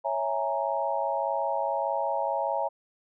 sine chord, A# half-diminished seventh, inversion first, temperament equal, 554.4 / 659.3 / 830.6 / 932.3 Hz, C#5 / E5 / G#5 / A#5, 0 / 0 / 0 / 0 cents, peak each -31 dBFS, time 0.04-2.69 s, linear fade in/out 20 ms, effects none

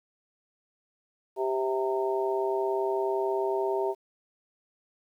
harmonic tone, 131 Hz, C3, 2 cents sharp, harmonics 3 / 4 / 5 / 6 / 7, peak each -27 / -40 / -32 / -42 / -33 dBFS, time 1.36-3.95 s, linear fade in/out 50 ms, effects 10-bit

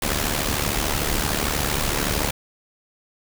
pink noise with amplitude modulation, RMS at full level -20 dBFS, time 0.02-2.31 s, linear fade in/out 5 ms, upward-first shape sine, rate 73.3 Hz, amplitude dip 70%, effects none

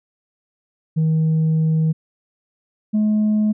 sine tone pair in turn, 158.8 / 212.9 Hz, D#3 / G#3, +36 / +43 cents, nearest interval perfect fourth, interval 507 cents, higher second, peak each -12 dBFS, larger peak neither, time 0.96-1.93 / 2.93-3.53 s, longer first, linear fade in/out 20 ms, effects tanh soft clip ceiling -13 dBFS

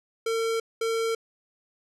square tone pair in turn, 453.4 / 453.4 Hz, A#4 / A#4, -48 / -48 cents, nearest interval unison, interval 0 cents, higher neither, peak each -25 dBFS, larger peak neither, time 0.26-0.6 / 0.81-1.15 s, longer neither, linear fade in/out 5 ms, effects low-pass 10000 Hz 12 dB/octave

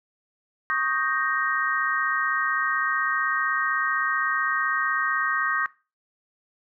sine chord, Eb dominant seventh, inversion third, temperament equal, 1108.7 / 1244.5 / 1568 / 1864.7 Hz, Db6 / Eb6 / G6 / Bb6, 0 / 0 / 0 / 0 cents, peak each -29 / -28 / -27 / -27 dBFS, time 0.7-5.66 s, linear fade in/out 0 ms, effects noise-tail reverb RT60 0.3 s tail -19 dB re dry

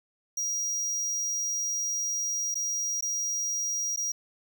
square tone with dropouts, 5730 Hz, F8, 44 cents sharp, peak -28 dBFS, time 0.37-4.12 s, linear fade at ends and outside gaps 5 ms, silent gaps 2.544-2.554 / 3.009-3.024 / 3.962-3.973 s, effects none

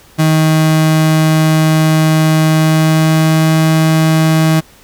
35% pulse tone with pitch glide, 157.5 to 159.15 Hz, D#3 to D#3, +21 to +39 cents, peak -6 dBFS, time 0.18-4.61 s, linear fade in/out 20 ms, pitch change +18 cents, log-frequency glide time 2.47-3.54 s, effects pink hiss -43 dBFS RMS until 4.83 s

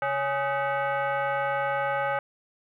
sine tone with frequency modulation, 136.6 Hz, C#3, 25 cents flat, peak -24 dBFS, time 0.02-2.19 s, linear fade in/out 2 ms, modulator 695 Hz, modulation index 2.2, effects 11-bit

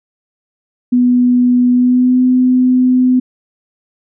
sine tone with pitch glide, 246.9 to 253.3 Hz, B3 to B3, 0 to +44 cents, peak -7 dBFS, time 0.92-3.2 s, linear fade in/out 10 ms, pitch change +44 cents, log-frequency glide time 1.71-2.21 s, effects none

